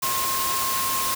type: tone in noise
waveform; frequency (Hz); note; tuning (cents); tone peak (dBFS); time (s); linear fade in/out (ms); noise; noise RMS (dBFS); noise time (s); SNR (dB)
sine; 1067; C6; +34; -26; 0.02-1.15; 10; white; -26; 0.02-1.15; -3
effects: none